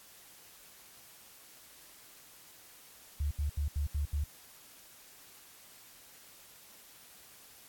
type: tone bursts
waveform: sine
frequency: 72.8 Hz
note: D2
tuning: 15 cents flat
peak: -29 dBFS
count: 6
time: 3.2-4.24 s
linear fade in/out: 5 ms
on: 110 ms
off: 76 ms
effects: white hiss -56 dBFS RMS until 7.68 s + AAC 64 kbps